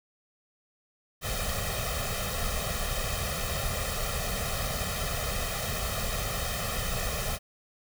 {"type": "noise with comb filter", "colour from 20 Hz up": "pink", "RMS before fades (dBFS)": -31, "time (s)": [1.21, 7.39], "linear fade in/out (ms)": 50, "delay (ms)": 1.6, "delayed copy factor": 1, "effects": []}